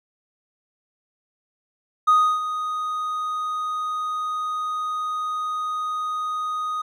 triangle tone with ADSR envelope, 1244.5 Hz, D#6, in tune, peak -9 dBFS, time 2.07-6.82 s, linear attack 16 ms, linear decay 310 ms, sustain -13 dB, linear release 9 ms, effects tanh soft clip ceiling -8 dBFS

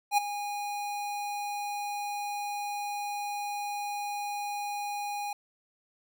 square tone with ADSR envelope, 820 Hz, G#5, 22 cents flat, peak -20 dBFS, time 0.11-5.33 s, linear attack 66 ms, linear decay 12 ms, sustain -13 dB, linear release 3 ms, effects none

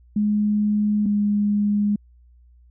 sine tone pair in turn, 209.2 / 206.2 Hz, G#3 / G#3, +13 / -12 cents, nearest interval unison, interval 25 cents, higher first, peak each -17 dBFS, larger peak neither, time 0.16-1.06 / 1.06-1.96 s, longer neither, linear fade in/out 5 ms, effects added 60 Hz sine -49 dBFS peak until 2.7 s

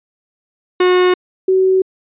45% pulse / sine tone pair in turn, 363.5 / 377.1 Hz, F#4 / F#4, -31 / +33 cents, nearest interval minor second, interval 64 cents, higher second, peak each -9 dBFS, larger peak neither, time 0.8-1.14 / 1.48-1.82 s, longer neither, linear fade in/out 5 ms, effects resampled to 8000 Hz

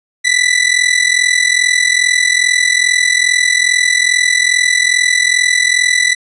sawtooth ring-modulated tone, 1981 Hz, B6, 5 cents sharp, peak -3 dBFS, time 0.24-6.15 s, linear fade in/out 20 ms, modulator 21.2 Hz, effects resampled to 24000 Hz

